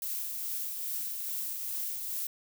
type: noise with tremolo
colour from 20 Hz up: violet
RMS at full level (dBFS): -34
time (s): 0.02-2.27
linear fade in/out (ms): 2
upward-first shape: triangle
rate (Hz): 2.4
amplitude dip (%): 35
effects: none